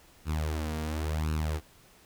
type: tone with flanger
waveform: sawtooth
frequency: 77.6 Hz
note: D#2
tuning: 4 cents flat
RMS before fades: -31 dBFS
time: 0.25-1.61 s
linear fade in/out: 50 ms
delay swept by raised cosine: 0.73 to 4.33 ms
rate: 0.94 Hz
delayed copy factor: +0.75
effects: pink hiss -58 dBFS RMS until 2.05 s